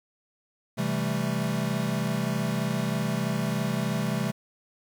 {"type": "chord", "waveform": "square", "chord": "A minor seventh", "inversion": "first", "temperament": "equal with one note detuned", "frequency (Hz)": [130.81, 164.81, 196.79, 220], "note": ["C3", "E3", "G3", "A3"], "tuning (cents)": [0, 0, 7, 0], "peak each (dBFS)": -32, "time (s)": [0.77, 4.32], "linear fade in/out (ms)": 20, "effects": ["10-bit"]}